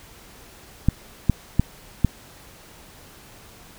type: clicks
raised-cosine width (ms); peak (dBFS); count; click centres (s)
5; -3; 4; 0.886 / 1.297 / 1.596 / 2.047
effects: pink hiss -47 dBFS RMS until 3.78 s